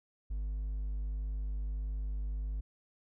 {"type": "tone with hard clipping", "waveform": "triangle", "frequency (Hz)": 50.8, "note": "G#1", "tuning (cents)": -38, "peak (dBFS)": -34, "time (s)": [0.3, 2.61], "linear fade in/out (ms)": 10, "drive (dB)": 5, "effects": []}